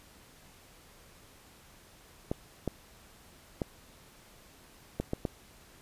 clicks, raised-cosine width 2 ms, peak -17 dBFS, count 6, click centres 2.315 / 2.677 / 3.618 / 5 / 5.134 / 5.252 s, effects pink hiss -57 dBFS RMS until 5.81 s + resampled to 32000 Hz

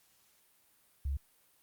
sine tone, 69.3 Hz, C#2, in tune, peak -31 dBFS, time 1.05-1.17 s, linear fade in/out 5 ms, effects white hiss -68 dBFS RMS until 1.62 s + Opus 48 kbps

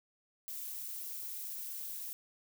violet noise with amplitude modulation, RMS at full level -40 dBFS, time 0.48-2.13 s, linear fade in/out 0 ms, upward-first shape sine, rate 264 Hz, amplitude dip 50%, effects none

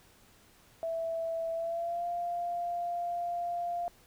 sine tone with pitch glide, 659.3 to 696.1 Hz, E5 to F5, 0 to -6 cents, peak -31 dBFS, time 0.83-3.88 s, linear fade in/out 0 ms, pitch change +94 cents, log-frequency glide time 1.53-2.06 s, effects pink hiss -61 dBFS RMS until 4.06 s

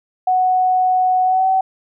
sine tone with pitch glide, 740 to 759.9 Hz, F#5 to F#5, 0 to +46 cents, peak -12 dBFS, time 0.27-1.61 s, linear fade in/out 5 ms, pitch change +46 cents, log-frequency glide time 1.24-1.47 s, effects none

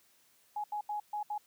sine tone bursts at uneven times, 836 Hz, G#5, 11 cents sharp, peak -33 dBFS, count 5, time 0.56-0.64 / 0.72-0.81 / 0.89-1 / 1.13-1.23 / 1.3-1.38 s, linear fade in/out 5 ms, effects white hiss -67 dBFS RMS until 1.46 s + high-pass 80 Hz 12 dB/octave

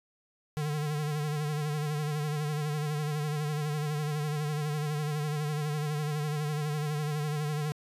square tone with vibrato, 149.8 Hz, D3, 35 cents sharp, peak -30 dBFS, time 0.57-7.72 s, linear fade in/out 0 ms, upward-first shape sine, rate 12 Hz, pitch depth 51 cents each way, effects resampled to 32000 Hz

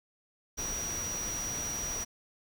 sine tone in noise, 5790 Hz, F#8, 38 cents flat, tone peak -34 dBFS, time 0.57-2.05 s, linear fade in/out 20 ms, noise pink, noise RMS -40 dBFS, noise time 0.57-2.05 s, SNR +3 dB, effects none

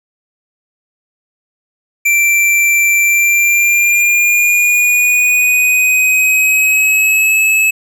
square tone with pitch glide, 2349 to 2591 Hz, D7 to E7, 0 to -30 cents, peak -9 dBFS, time 2.05-7.71 s, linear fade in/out 10 ms, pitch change +170 cents, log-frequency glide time 3.02-7.4 s, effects none

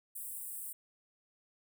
pink high-pass noise, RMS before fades -43 dBFS, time 0.15-0.73 s, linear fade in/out 10 ms, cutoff 8100 Hz, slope 96 dB/octave, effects none

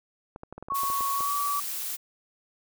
clicks, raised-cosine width 1 ms, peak -26 dBFS, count 11, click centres 0.361 / 0.434 / 0.526 / 0.58 / 0.626 / 0.685 / 0.721 / 0.834 / 0.901 / 1.008 / 1.207 s
sine tone with pitch glide, 1108.7 to 1147.8 Hz, C#6 to D6, 0 to -40 cents, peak -26 dBFS, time 0.7-1.6 s, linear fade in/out 5 ms, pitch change +60 cents, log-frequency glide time 1.13-1.35 s
blue noise, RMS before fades -33 dBFS, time 0.74-1.97 s, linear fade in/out 20 ms
effects none

